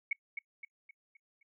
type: tone with echo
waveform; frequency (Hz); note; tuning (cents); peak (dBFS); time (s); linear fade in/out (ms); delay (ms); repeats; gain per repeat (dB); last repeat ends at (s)
sine; 2217; C#7; 0; -28; 0.11-0.13; 5; 260; 5; -7; 1.43
effects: noise-tail reverb RT60 0.1 s tail -25 dB re dry